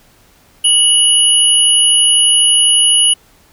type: tone pair together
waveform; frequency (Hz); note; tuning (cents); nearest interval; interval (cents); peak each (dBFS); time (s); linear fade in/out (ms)
sine; 2938 / 10386; F#7 / E9; -13 / -27; octave + minor seventh; 2186; -10; 0.64-3.14; 10
effects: pink hiss -49 dBFS RMS until 3.52 s